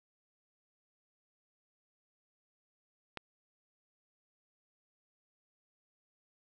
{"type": "click", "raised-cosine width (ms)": 0.3, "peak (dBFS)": -23, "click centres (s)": 3.173, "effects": []}